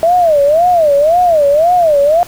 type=tone with vibrato; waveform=sine; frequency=638 Hz; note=D#5; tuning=43 cents sharp; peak=-6 dBFS; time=0.03-2.23 s; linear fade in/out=0 ms; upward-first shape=sine; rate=1.9 Hz; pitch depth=220 cents each way; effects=pink hiss -33 dBFS RMS until 2.27 s